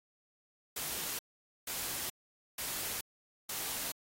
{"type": "noise bursts", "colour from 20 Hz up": "white", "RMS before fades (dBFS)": -38, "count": 4, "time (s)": [0.76, 3.92], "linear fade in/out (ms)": 5, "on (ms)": 430, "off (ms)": 480, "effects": ["AAC 48 kbps"]}